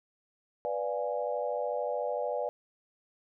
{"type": "chord", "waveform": "sine", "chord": "B diminished seventh", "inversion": "none", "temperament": "equal", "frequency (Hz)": [493.9, 587.3, 698.5, 830.6], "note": ["B4", "D5", "F5", "Ab5"], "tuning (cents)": [0, 0, 0, 0], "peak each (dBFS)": [-34, -33, -38, -38], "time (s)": [0.65, 2.49], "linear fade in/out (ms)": 0, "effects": []}